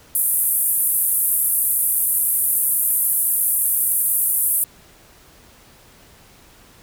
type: band-pass noise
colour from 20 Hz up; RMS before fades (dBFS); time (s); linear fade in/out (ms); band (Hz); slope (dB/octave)
white; -19; 0.15-4.64; 0; 9600 to 14000; 48
effects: pink hiss -49 dBFS RMS until 6.82 s